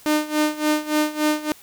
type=tone with tremolo; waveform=sawtooth; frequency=303.5 Hz; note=D#4; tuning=43 cents flat; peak=-12 dBFS; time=0.06-1.52 s; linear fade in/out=0 ms; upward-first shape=sine; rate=3.5 Hz; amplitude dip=85%; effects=white hiss -48 dBFS RMS until 1.62 s